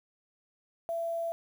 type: tone with quantisation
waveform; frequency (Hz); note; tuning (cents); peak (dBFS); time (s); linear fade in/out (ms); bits
sine; 670; E5; +28; -30; 0.89-1.32; 0; 9
effects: none